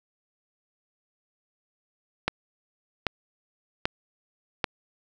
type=click train; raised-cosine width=0.3 ms; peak=-7 dBFS; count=4; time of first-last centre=2.28-4.642 s; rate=1.27 Hz; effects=none